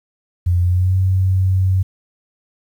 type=tone with pitch glide; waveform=sine; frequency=88.2 to 93.99 Hz; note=F2 to F#2; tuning=+18 to +28 cents; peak=-12 dBFS; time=0.46-1.83 s; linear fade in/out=10 ms; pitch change=+110 cents; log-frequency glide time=0.62-0.96 s; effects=8-bit